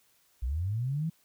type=linear sweep; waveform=sine; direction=up; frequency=55 to 167.8 Hz; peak=-28 dBFS; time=0.42-1.1 s; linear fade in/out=10 ms; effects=white hiss -67 dBFS RMS until 1.24 s